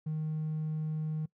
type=tone; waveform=triangle; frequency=155.56 Hz; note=D#3; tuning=in tune; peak=-28 dBFS; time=0.06-1.26 s; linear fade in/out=10 ms; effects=noise-tail reverb RT60 0.1 s tail -24 dB re dry + tanh soft clip ceiling -27 dBFS